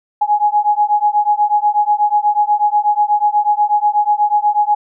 sine beating tone pair, 830.6 / 838.8 Hz, G#5 / G#5, 0 / +17 cents, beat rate 8.2 Hz, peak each -14 dBFS, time 0.21-4.75 s, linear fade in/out 10 ms, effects none

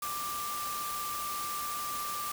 sine tone in noise, 1181 Hz, D6, 9 cents sharp, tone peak -35 dBFS, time 0.02-2.32 s, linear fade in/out 5 ms, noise white, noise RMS -39 dBFS, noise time 0.02-2.32 s, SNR +1 dB, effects none

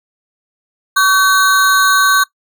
square ring-modulated tone, 1331 Hz, E6, 16 cents sharp, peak -6 dBFS, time 0.96-2.24 s, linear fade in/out 10 ms, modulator 201 Hz, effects noise-tail reverb RT60 0.1 s tail -19 dB re dry

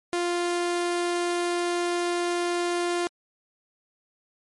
sawtooth tone, 349.2 Hz, F4, in tune, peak -20 dBFS, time 0.13-3.07 s, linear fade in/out 0 ms, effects MP3 48 kbps

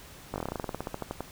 slowing click train, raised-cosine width 1 ms, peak -18 dBFS, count 19, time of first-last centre 0.34-1.206 s, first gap 19 ms, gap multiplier 1.1, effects pink hiss -49 dBFS RMS until 1.31 s

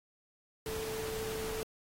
sine tone in noise, 440 Hz, A4, in tune, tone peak -37 dBFS, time 0.66-1.63 s, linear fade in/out 0 ms, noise pink, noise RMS -42 dBFS, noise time 0.66-1.63 s, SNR +2 dB, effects AAC 48 kbps

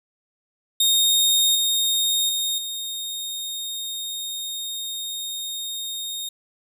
sawtooth tone with level steps, 3701 Hz, A#7, 13 cents flat, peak -13 / -16 / -19 / -25 dBFS, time 0.8-6.29 s, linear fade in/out 5 ms, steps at 1.55 / 2.29 / 2.58 s, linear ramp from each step 2 ms, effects none

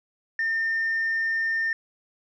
sine tone, 1810 Hz, A6, 48 cents sharp, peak -21 dBFS, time 0.39-1.73 s, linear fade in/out 2 ms, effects tanh soft clip ceiling -20 dBFS

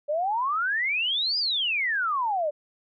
sine exponential two-way sweep, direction up then down, 570 to 5000 to 570 Hz, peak -23 dBFS, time 0.08-2.51 s, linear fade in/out 20 ms, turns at 1.38 s, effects none

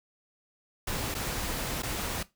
pink noise with dropouts, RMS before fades -33 dBFS, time 0.87-2.23 s, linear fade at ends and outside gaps 5 ms, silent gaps 1.143-1.149 / 1.822-1.831 s, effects noise-tail reverb RT60 0.2 s tail -17 dB re dry

